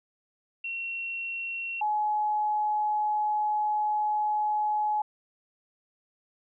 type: tone pair in turn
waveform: sine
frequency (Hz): 2727 / 845.9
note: F7 / G#5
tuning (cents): -42 / +32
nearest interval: octave + minor sixth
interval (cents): 2026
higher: first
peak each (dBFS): -31 / -24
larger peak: second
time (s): 0.64-1.81 / 1.81-5.02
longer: second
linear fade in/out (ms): 5
effects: none